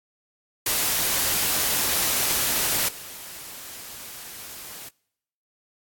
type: noise with level steps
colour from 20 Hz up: white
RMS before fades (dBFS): -23 / -39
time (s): 0.66-4.89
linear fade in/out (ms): 5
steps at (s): 2.88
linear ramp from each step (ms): 10
effects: noise-tail reverb RT60 0.8 s tail -26 dB re dry + AAC 64 kbps